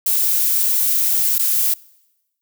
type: noise with dropouts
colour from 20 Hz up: violet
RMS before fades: -17 dBFS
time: 0.06-1.74 s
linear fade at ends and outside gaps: 5 ms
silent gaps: 1.383-1.392 s
effects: noise-tail reverb RT60 1.0 s tail -24 dB re dry